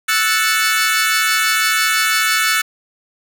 sawtooth chord, F# minor seventh, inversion third, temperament equal, 1318.5 / 1480 / 1760 / 2217 Hz, E6 / F#6 / A6 / C#7, 0 / 0 / 0 / 0 cents, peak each -16 dBFS, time 0.08-2.62 s, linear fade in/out 10 ms, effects none

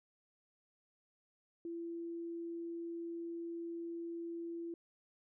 sine tone, 337.3 Hz, E4, 40 cents sharp, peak -40 dBFS, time 1.65-4.74 s, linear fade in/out 2 ms, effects none

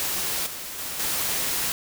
white noise with level steps, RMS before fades -27 / -35 / -32 / -26 dBFS, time 0-1.72 s, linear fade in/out 0 ms, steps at 0.46 / 0.78 / 0.99 s, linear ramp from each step 10 ms, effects none

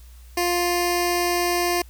10% pulse tone with notch filter, 350.9 Hz, F4, 8 cents sharp, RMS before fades -22 dBFS, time 0.37-1.82 s, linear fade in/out 5 ms, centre 1400 Hz, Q 1.3, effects added 60 Hz sine -42 dBFS peak until 1.89 s + white hiss -55 dBFS RMS until 1.89 s

